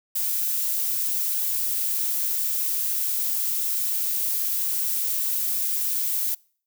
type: noise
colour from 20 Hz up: violet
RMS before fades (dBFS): -25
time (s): 0.15-6.35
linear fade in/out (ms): 10
effects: noise-tail reverb RT60 0.5 s tail -26 dB re dry